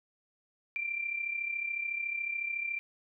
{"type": "tone with amplitude modulation", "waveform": "sine", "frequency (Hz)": 2363, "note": "D7", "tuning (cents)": 10, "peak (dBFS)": -29, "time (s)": [0.76, 2.79], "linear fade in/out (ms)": 0, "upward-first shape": "sine", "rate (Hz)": 33.9, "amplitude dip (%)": 65, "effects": []}